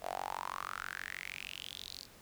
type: tone with high-pass filter sweep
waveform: sawtooth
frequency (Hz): 46.25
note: F#1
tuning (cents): 0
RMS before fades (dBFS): -43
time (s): 0.01-2.07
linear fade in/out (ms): 50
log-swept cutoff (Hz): 650 to 4700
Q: 6.2
effects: pink hiss -58 dBFS RMS until 2.21 s